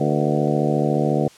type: harmonic tone with a mistuned harmonic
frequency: 74.3 Hz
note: D2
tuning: 21 cents sharp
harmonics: 2 / 3 / 4 / 5 / 6 / 7 / 8 / 9 / 10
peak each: -22 / -24 / -25 / -26 / -27 / -27 / -28 / -29 / -29 dBFS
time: 0-1.28 s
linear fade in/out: 5 ms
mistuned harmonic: 7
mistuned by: -65 cents
effects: white hiss -48 dBFS RMS until 1.37 s + low-pass 8000 Hz 12 dB/octave